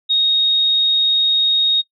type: tone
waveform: sine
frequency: 3737 Hz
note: A#7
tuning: 4 cents sharp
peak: -12 dBFS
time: 0.09-1.82 s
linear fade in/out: 20 ms
effects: noise-tail reverb RT60 0.1 s tail -21 dB re dry